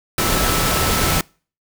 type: tone in noise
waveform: sine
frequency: 1313 Hz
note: E6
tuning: 7 cents flat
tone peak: -26 dBFS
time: 0.18-1.21 s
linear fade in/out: 2 ms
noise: pink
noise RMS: -18 dBFS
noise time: 0.18-1.21 s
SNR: -11 dB
effects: noise-tail reverb RT60 0.4 s tail -26 dB re dry